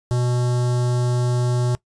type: tone with notch filter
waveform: square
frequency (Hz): 122.9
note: B2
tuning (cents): -8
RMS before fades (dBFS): -20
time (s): 0.11-1.75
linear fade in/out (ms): 0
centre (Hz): 2300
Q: 0.67
effects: noise-tail reverb RT60 0.1 s tail -20 dB re dry + resampled to 22050 Hz